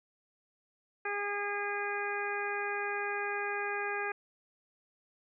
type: harmonic tone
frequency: 407.8 Hz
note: G#4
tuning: 32 cents flat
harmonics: 1 / 2 / 3 / 4 / 5 / 6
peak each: -38 / -39 / -41 / -37 / -42 / -41 dBFS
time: 1.05-4.12 s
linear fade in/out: 5 ms
effects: none